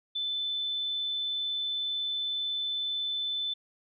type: tone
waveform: sine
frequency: 3518 Hz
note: A7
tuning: 1 cent flat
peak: -29 dBFS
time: 0.15-3.54 s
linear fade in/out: 10 ms
effects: none